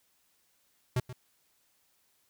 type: tone with echo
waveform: square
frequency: 125.6 Hz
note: B2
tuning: 30 cents sharp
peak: -26 dBFS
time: 0.96-1 s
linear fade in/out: 5 ms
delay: 130 ms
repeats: 1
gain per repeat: -14 dB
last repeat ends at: 1.13 s
effects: white hiss -71 dBFS RMS until 2.29 s